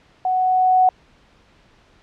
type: tone with level ramp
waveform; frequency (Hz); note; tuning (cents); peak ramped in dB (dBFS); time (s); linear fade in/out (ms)
sine; 742; F#5; +5; -17 to -10; 0.25-0.89; 2
effects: pink hiss -54 dBFS RMS until 2.02 s + low-pass 4000 Hz 12 dB/octave